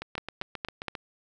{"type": "two click trains", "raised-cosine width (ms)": 0.3, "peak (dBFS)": [-19, -15], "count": [8, 4], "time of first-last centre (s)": [[0.02, 0.952], [0.18, 0.883]], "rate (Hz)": [7.51, 4.27], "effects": []}